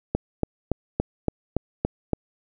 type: click train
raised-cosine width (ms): 2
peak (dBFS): -8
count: 8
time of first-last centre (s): 0.15-2.133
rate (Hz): 3.53
effects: none